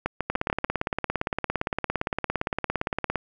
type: two click trains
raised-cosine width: 0.5 ms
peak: -10 / -10 dBFS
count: 51 / 5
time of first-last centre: 0.3-3.157 / 0.06-0.647 s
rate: 17.5 / 6.82 Hz
effects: none